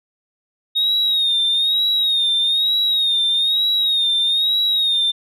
sine tone with vibrato, 3729 Hz, A#7, in tune, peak -13 dBFS, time 0.75-5.12 s, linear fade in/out 20 ms, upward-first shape sine, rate 1.1 Hz, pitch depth 71 cents each way, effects tanh soft clip ceiling -12 dBFS

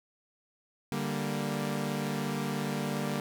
sawtooth chord, G minor, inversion second, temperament equal, 146.83 / 196 / 233.1 Hz, D3 / G3 / Bb3, 0 / 0 / 0 cents, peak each -31 dBFS, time 0.92-3.2 s, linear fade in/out 0 ms, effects none

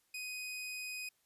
sawtooth tone, 2500 Hz, D#7, 8 cents sharp, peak -37 dBFS, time 0.14-1.09 s, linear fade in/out 5 ms, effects white hiss -75 dBFS RMS until 1.25 s + resampled to 32000 Hz

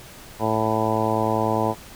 harmonic tone, 110 Hz, A2, in tune, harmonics 1 / 2 / 3 / 4 / 5 / 6 / 7 / 8 / 9, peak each -28 / -28 / -28 / -28 / -28 / -28 / -28 / -28 / -28 dBFS, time 0.39-1.75 s, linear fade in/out 50 ms, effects pink hiss -43 dBFS RMS until 1.95 s

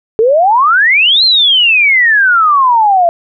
sine exponential two-way sweep, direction up then down, 425.5 to 4243 to 667 Hz, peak -5 dBFS, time 0.19-3.09 s, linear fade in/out 0 ms, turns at 1.24 s, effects none

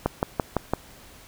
click train, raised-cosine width 1 ms, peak -7 dBFS, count 5, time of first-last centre 0.06-0.736 s, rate 5.92 Hz, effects pink hiss -49 dBFS RMS until 1.27 s

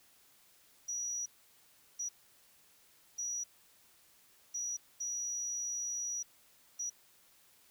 sine tone bursts at uneven times, 5820 Hz, F#8, 29 cents flat, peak -35 dBFS, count 6, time 0.88-1.26 / 1.99-2.09 / 3.18-3.44 / 4.54-4.77 / 5-6.23 / 6.79-6.9 s, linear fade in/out 10 ms, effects white hiss -65 dBFS RMS until 7.7 s

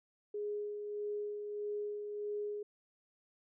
sine tone with tremolo, 415.3 Hz, G#4, in tune, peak -35 dBFS, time 0.34-2.63 s, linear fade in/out 5 ms, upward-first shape sine, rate 1.6 Hz, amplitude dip 40%, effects none

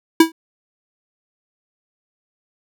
square tone with exponential decay, 325.4 Hz, E4, 22 cents flat, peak -4 dBFS, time 0.2-0.32 s, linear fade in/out 5 ms, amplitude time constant 25 ms, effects none

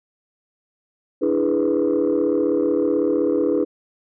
sine chord, E dominant seventh, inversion third, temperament equal, 293.7 / 329.6 / 415.3 / 493.9 Hz, D4 / E4 / G#4 / B4, 0 / 0 / 0 / 0 cents, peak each -21 dBFS, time 1.21-3.65 s, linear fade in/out 20 ms, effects tanh soft clip ceiling -11 dBFS

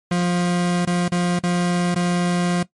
40% pulse tone with dropouts, 176.2 Hz, F3, 16 cents sharp, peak -16 dBFS, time 0.11-2.63 s, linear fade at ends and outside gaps 5 ms, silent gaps 0.852-0.872 / 1.082-1.119 / 1.391-1.435 / 1.946-1.959 s, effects noise-tail reverb RT60 0.1 s tail -17 dB re dry + MP3 48 kbps

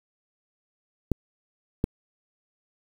clicks, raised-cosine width 3 ms, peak -9 dBFS, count 2, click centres 1.117 / 1.841 s, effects 7-bit

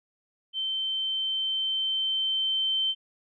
sine tone with level ramp, 3100 Hz, G7, 20 cents flat, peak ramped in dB -27 to -23 dBFS, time 0.53-2.95 s, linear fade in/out 50 ms, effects none

